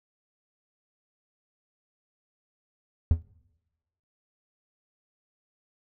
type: tone with exponential decay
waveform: triangle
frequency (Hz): 82.41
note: E2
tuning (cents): 0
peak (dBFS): -11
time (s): 3.11-3.22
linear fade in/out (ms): 0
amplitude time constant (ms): 22
effects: noise-tail reverb RT60 1.0 s tail -24 dB re dry